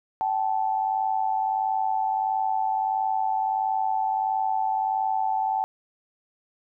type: tone pair together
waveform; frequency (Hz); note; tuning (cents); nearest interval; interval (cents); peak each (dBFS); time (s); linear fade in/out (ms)
sine; 767.5 / 869; G5 / A5; -37 / -22; major second; 215; -25; 0.21-5.64; 0
effects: none